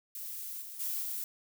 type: noise with level steps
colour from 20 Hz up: violet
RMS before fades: -41 / -45 / -35 / -37 dBFS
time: 0.15-1.24 s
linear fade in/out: 2 ms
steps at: 0.61 / 0.79 / 1.01 s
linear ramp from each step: 20 ms
effects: none